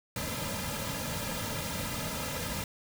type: noise with comb filter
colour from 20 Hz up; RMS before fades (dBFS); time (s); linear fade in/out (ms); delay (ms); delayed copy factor
pink; -35; 0.16-2.64; 2; 2.7; -0.8
effects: none